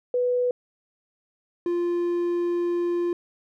sine / triangle tone pair in turn, 493.9 / 347.9 Hz, B4 / F4, 0 / -7 cents, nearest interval tritone, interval 607 cents, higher first, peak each -20 dBFS, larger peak neither, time 0.14-0.51 / 1.66-3.13 s, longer second, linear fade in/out 2 ms, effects none

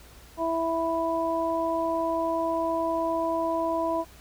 harmonic tone, 329.5 Hz, E4, 1 cent flat, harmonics 1 / 2 / 3, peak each -30 / -27 / -29 dBFS, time 0.37-4.05 s, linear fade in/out 50 ms, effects added 60 Hz sine -51 dBFS peak until 4.2 s + pink hiss -52 dBFS RMS until 4.2 s

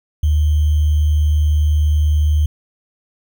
sine tone with sample-and-hold, 75.8 Hz, D#2, 45 cents flat, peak -11 dBFS, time 0.23-2.46 s, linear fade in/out 5 ms, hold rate 3150 Hz, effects none

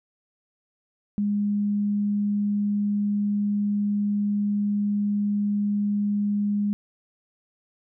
sine tone, 205.2 Hz, G#3, 21 cents flat, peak -21 dBFS, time 1.18-6.73 s, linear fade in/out 0 ms, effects none

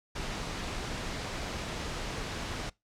pink noise, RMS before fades -36 dBFS, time 0.15-2.7 s, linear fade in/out 10 ms, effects noise-tail reverb RT60 0.2 s tail -23 dB re dry + low-pass 6000 Hz 12 dB/octave

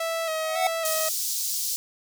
sawtooth tone with vibrato, 646 Hz, E5, 35 cents flat, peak -22 dBFS, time 0-1.09 s, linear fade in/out 5 ms, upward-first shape square, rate 1.8 Hz, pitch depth 31 cents each way
square tone with exponential growth, 739 Hz, F#5, 2 cents flat, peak -19 dBFS, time 0.34-0.67 s, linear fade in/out 2 ms, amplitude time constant 71 ms
pink high-pass noise, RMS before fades -28 dBFS, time 0.85-1.76 s, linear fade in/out 0 ms, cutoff 4800 Hz, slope 24 dB/octave
effects none

